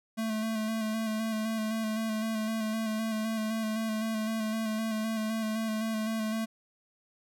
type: tone with vibrato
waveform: square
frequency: 220 Hz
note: A3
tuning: in tune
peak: -30 dBFS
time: 0.17-6.46 s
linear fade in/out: 20 ms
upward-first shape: square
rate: 3.9 Hz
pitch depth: 23 cents each way
effects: none